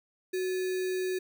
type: tone with sample-and-hold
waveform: sine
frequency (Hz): 370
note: F#4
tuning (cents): 0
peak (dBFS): -28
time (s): 0.33-1.19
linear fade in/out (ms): 10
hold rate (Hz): 2100
effects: none